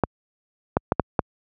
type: clicks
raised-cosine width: 1 ms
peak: -3 dBFS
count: 5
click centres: 0.037 / 0.769 / 0.921 / 0.997 / 1.192 s
effects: high-pass 60 Hz 12 dB/octave